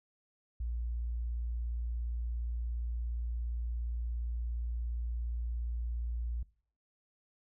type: tone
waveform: sine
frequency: 58.6 Hz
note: A#1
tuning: 10 cents sharp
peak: -33 dBFS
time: 0.6-6.43 s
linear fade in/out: 5 ms
effects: noise-tail reverb RT60 0.5 s tail -21 dB re dry